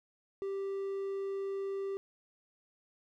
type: tone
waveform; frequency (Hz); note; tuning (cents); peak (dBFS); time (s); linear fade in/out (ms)
triangle; 392; G4; 0; -32; 0.42-1.97; 0
effects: none